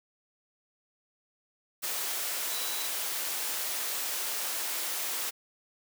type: tone in noise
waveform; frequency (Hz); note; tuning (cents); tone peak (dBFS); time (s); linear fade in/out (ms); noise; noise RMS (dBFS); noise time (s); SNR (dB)
sine; 3940; B7; -5; -40; 2.5-2.88; 20; white; -33; 1.82-5.31; -10
effects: high-pass 400 Hz 12 dB/octave